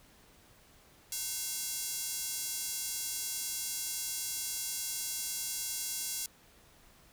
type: tone with high-pass filter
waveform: square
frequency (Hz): 304.9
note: D#4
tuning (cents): -35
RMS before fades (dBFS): -37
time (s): 1.12-6.26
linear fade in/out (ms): 2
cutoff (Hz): 6300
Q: 1
effects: pink hiss -61 dBFS RMS until 7.12 s